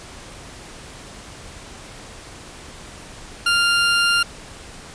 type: tone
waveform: 20% pulse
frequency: 1396.9 Hz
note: F6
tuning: in tune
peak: -10 dBFS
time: 3.46-4.23 s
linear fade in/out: 5 ms
effects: pink hiss -39 dBFS RMS until 4.94 s + resampled to 22050 Hz